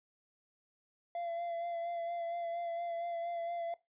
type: tone with vibrato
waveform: triangle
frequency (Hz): 683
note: F5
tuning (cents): -39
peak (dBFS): -34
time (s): 1.15-3.74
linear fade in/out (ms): 2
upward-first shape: sine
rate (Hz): 4.3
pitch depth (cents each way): 24
effects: noise-tail reverb RT60 0.2 s tail -18 dB re dry + resampled to 8000 Hz